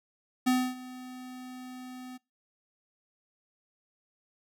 square tone with ADSR envelope, 253.5 Hz, B3, 45 cents sharp, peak -22 dBFS, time 0.46-2.18 s, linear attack 15 ms, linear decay 270 ms, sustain -20 dB, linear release 19 ms, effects noise-tail reverb RT60 0.3 s tail -26 dB re dry

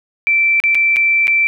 sine tone with dropouts, 2337 Hz, D7, 9 cents flat, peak -10 dBFS, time 0.27-1.47 s, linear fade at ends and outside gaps 0 ms, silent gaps 0.601-0.638 / 0.747-0.752 / 0.961-0.967 / 1.271-1.279 s, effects none

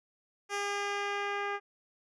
10% pulse tone with low-pass filter sweep, 404.8 Hz, G#4, 44 cents flat, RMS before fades -34 dBFS, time 0.49-1.6 s, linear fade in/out 50 ms, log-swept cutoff 8100 to 1900 Hz, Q 0.88, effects none

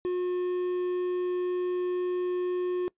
triangle tone with quantisation, 360.2 Hz, F#4, 46 cents flat, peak -24 dBFS, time 0.05-2.88 s, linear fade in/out 0 ms, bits 7, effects noise-tail reverb RT60 0.1 s tail -22 dB re dry + resampled to 8000 Hz

